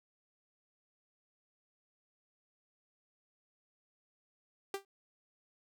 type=tone with exponential decay; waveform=sawtooth; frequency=393.7 Hz; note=G4; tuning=8 cents sharp; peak=-28 dBFS; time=4.74-4.85 s; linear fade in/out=2 ms; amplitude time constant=22 ms; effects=none